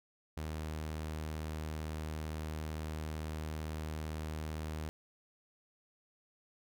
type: tone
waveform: sawtooth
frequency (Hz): 77.78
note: D#2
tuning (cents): 0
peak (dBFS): -34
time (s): 0.37-4.89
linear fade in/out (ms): 0
effects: none